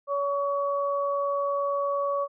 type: tone pair together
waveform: sine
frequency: 565 / 1127.8 Hz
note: C#5 / C#6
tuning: +33 / +30 cents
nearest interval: octave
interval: 1197 cents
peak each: -26 / -28 dBFS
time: 0.07-2.28 s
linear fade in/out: 50 ms
effects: none